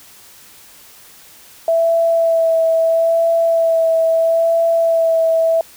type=tone with vibrato; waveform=sine; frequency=659.3 Hz; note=E5; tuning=in tune; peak=-11 dBFS; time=1.68-5.61 s; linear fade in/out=2 ms; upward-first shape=sine; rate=0.76 Hz; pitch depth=17 cents each way; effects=white hiss -43 dBFS RMS until 5.76 s